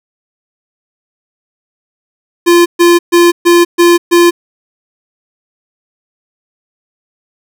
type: tone bursts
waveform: square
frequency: 345.6 Hz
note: F4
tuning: 18 cents flat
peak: -4 dBFS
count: 6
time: 2.46-4.31 s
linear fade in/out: 20 ms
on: 200 ms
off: 130 ms
effects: none